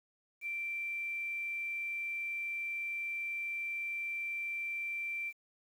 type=tone with quantisation; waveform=sine; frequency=2349 Hz; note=D7; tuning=in tune; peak=-35 dBFS; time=0.41-5.33 s; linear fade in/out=50 ms; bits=10; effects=none